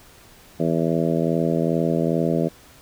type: harmonic tone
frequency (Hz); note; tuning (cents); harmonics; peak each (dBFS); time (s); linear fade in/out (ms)
82.41; E2; 0; 2 / 3 / 4 / 5 / 6 / 7 / 8; -23 / -25 / -26 / -27 / -28 / -28 / -29; 0.59-2.49; 20
effects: pink hiss -49 dBFS RMS until 2.81 s